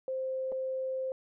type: tone with dropouts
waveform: sine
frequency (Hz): 523.3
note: C5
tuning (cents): 0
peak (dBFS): -31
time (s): 0.08-1.12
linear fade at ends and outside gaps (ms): 1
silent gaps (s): 0.519-0.523
effects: none